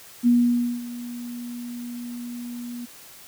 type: tone with ADSR envelope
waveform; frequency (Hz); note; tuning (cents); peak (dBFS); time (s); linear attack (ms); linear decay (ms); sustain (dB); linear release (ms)
sine; 240.9; B3; -43; -13; 0.23-2.86; 39; 540; -18; 15
effects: white hiss -46 dBFS RMS until 3.27 s